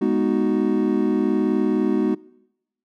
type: chord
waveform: triangle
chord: G# minor seventh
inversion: none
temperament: equal with one note detuned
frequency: 207.7 / 246.9 / 311.1 / 372.1 Hz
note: G#3 / B3 / D#4 / F#4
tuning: 0 / 0 / 0 / +10 cents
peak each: -21 dBFS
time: 0.01-2.15 s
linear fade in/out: 10 ms
effects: noise-tail reverb RT60 0.9 s tail -24 dB re dry